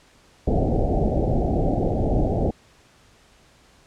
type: low-pass noise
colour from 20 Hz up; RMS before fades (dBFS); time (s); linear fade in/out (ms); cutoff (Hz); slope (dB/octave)
pink; -21; 0.47-2.51; 5; 780; 96
effects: pink hiss -55 dBFS RMS until 3.86 s + low-pass 8000 Hz 12 dB/octave